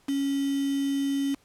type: tone with quantisation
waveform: sine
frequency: 277.2 Hz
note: C#4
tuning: in tune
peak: -24 dBFS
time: 0.08-1.35 s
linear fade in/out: 10 ms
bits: 6
effects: pink hiss -62 dBFS RMS until 1.44 s + low-pass 12000 Hz 12 dB/octave